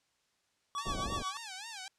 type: tone with tremolo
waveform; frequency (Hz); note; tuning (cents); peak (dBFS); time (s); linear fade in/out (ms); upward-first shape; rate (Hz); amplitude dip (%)
square; 1136; C#6; +42; -33; 0.75-1.37; 0; triangle; 8.1; 95
type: tone with vibrato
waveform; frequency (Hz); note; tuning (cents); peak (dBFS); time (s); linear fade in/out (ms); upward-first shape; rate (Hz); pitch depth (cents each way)
5% pulse; 830.6; G#5; 0; -29; 0.78-1.88; 2; sine; 3.6; 190
type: low-pass noise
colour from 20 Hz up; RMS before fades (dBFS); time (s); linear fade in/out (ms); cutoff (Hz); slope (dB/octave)
pink; -39; 0.85-1.23; 10; 820; 48
effects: white hiss -75 dBFS RMS until 1.98 s + low-pass 7000 Hz 12 dB/octave